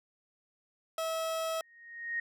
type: tone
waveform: 30% pulse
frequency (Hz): 648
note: E5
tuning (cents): -30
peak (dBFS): -29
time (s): 0.98-1.61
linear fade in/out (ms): 2
type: tone with exponential growth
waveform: sine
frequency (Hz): 1864.7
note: A#6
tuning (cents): 0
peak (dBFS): -29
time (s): 1.51-2.2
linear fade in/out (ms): 5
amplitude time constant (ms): 150
effects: none